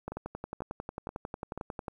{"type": "two click trains", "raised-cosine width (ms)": 1, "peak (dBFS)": [-24, -22], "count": [4, 21], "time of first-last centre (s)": [[0.12, 1.576], [0.08, 1.882]], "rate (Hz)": [2.06, 11.1], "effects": ["10-bit"]}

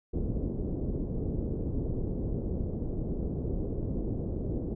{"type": "low-pass noise", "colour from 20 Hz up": "pink", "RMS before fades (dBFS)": -32, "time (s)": [0.13, 4.75], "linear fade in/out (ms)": 10, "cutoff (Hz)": 440, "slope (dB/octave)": 24, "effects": []}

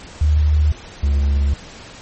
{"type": "tone pair in turn", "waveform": ["sine", "triangle"], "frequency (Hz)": [75.3, 70.14], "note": ["D2", "C#2"], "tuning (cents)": [44, 21], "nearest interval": "minor second", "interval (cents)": 123, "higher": "first", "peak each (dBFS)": -11, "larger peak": "neither", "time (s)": [[0.21, 0.72], [1.03, 1.54]], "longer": "neither", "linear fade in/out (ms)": 5, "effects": ["pink hiss -38 dBFS RMS until 2.01 s", "MP3 32 kbps"]}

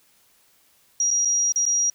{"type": "tone with dropouts", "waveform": "sine", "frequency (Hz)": 5730, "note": "F8", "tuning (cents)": 44, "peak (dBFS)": -18, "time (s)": [1, 1.9], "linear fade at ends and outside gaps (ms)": 2, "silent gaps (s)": [[1.106, 1.111], [1.25, 1.254], [1.522, 1.559], [1.654, 1.663]], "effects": ["white hiss -60 dBFS RMS until 1.94 s"]}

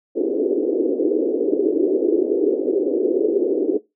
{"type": "band-pass noise", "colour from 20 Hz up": "white", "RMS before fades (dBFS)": -19, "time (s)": [0.15, 3.79], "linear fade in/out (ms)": 20, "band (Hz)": [300, 450], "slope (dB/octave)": 48, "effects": ["noise-tail reverb RT60 0.2 s tail -20 dB re dry"]}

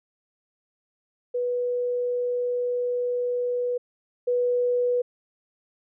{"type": "tone pair in turn", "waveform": "sine", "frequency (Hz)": [490.4, 490.4], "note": ["B4", "B4"], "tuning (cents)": [-12, -12], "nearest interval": "unison", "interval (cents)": 0, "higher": "neither", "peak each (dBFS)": [-23, -20], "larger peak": "second", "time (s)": [[1.34, 3.78], [4.27, 5.02]], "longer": "first", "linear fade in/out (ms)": 10, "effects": []}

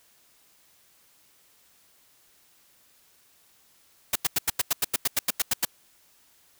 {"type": "noise bursts", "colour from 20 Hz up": "white", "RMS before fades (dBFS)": -23, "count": 14, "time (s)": [4.13, 5.651], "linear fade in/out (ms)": 5, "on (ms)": 26, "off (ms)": 89, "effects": ["white hiss -61 dBFS RMS until 6.59 s"]}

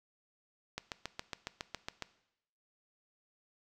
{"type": "click train", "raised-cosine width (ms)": 0.2, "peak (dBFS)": -20, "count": 10, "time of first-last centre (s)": [0.78, 2.023], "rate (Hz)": 7.24, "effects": ["noise-tail reverb RT60 0.8 s tail -17 dB re dry"]}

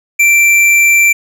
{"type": "tone with hard clipping", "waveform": "sine", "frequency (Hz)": 2349, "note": "D7", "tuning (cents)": 0, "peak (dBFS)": -7, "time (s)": [0.19, 1.13], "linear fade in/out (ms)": 10, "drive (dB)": 11, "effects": []}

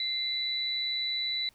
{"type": "tone pair together", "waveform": "sine", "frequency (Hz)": [2083, 3966], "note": ["C7", "B7"], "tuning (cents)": [-8, 7], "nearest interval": "major seventh", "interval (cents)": 1115, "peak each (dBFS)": [-37, -29], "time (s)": [0, 1.49], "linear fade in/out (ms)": 2, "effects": ["pink hiss -64 dBFS RMS until 1.54 s"]}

